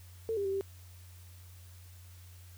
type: tone with pitch steps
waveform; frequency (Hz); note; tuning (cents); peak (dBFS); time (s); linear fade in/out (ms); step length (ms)
sine; 448.2 / 400.3 / 388.2 / 390.9; A4 / G4 / G4 / G4; +32 / +36 / -17 / -5; -30; 0.29-0.61; 0; 80
effects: added 89 Hz sine -50 dBFS peak until 2.57 s + white hiss -60 dBFS RMS until 2.57 s